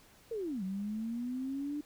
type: linear two-way sweep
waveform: sine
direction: down then up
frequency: 474.4 to 185 to 298.4 Hz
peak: -34 dBFS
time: 0.31-1.81 s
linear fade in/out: 5 ms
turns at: 0.63 s
effects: pink hiss -61 dBFS RMS until 1.85 s